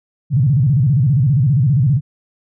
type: tone with vibrato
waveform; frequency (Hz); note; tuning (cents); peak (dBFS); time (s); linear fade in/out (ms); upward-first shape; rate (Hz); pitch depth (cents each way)
sine; 133.8; C3; +39; -10; 0.3-2.01; 50; square; 15; 210
effects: none